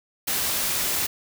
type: noise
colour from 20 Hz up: white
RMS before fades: -25 dBFS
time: 0.27-1.07 s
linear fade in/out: 10 ms
effects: none